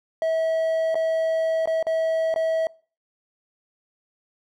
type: tone with dropouts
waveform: triangle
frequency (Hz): 647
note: E5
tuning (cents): -32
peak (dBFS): -18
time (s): 0.22-2.67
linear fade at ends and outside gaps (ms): 1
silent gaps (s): 0.945-0.954 / 1.657-1.674 / 1.827-1.868 / 2.341-2.36
effects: noise-tail reverb RT60 0.4 s tail -24 dB re dry